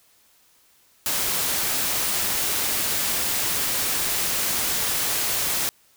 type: noise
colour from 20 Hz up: white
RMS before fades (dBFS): -24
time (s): 1.06-5.69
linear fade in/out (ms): 0
effects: white hiss -59 dBFS RMS until 5.96 s